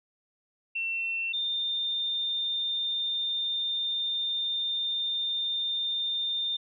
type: tone pair in turn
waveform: sine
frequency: 2701 / 3613 Hz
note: E7 / A7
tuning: +42 / +45 cents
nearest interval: perfect fourth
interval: 503 cents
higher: second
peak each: -28 / -27 dBFS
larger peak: second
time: 0.75-1.33 / 1.33-6.57 s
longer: second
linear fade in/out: 10 ms
effects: none